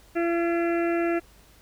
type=harmonic tone; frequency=339.7 Hz; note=F4; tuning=48 cents flat; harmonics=1 / 2 / 4 / 5 / 6 / 7 / 8; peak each=-23 / -29 / -35 / -37 / -39 / -40 / -41 dBFS; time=0.15-1.2 s; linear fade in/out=20 ms; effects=added 50 Hz sine -56 dBFS peak until 1.61 s + pink hiss -56 dBFS RMS until 1.61 s